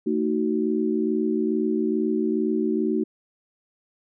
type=chord; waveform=sine; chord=D# diminished; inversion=second; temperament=just; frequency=224 / 311.1 / 373.4 Hz; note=A3 / D#4 / F#4; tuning=+31 / 0 / +16 cents; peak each=-25 dBFS; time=0.06-3.04 s; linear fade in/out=10 ms; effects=none